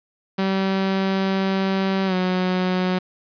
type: tone with pitch glide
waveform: sawtooth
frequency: 192.3 to 183.62 Hz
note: G3 to F#3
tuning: -33 to -13 cents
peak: -15 dBFS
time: 0.38-2.99 s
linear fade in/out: 10 ms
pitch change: -80 cents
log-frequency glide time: 2.06-2.14 s
effects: resampled to 11025 Hz + 7-bit